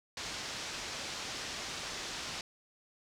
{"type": "low-pass noise", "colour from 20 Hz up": "white", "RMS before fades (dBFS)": -41, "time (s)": [0.17, 2.41], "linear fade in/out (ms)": 2, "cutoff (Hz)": 6200, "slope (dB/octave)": 24, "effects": []}